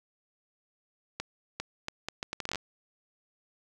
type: accelerating click train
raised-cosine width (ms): 0.2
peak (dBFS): -16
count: 13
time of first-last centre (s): 1.2-2.557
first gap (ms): 400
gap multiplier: 0.71
effects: none